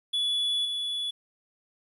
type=tone with level steps; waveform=triangle; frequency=3421 Hz; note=A7; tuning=49 cents flat; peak=-23 / -27 dBFS; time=0.13-1.11 s; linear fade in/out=10 ms; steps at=0.65 s; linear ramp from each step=2 ms; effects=resampled to 32000 Hz + 10-bit